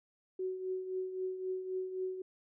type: tone with tremolo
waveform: sine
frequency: 373.1 Hz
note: F#4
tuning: 14 cents sharp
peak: -32 dBFS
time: 0.39-2.22 s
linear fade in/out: 5 ms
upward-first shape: triangle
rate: 3.8 Hz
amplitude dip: 65%
effects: none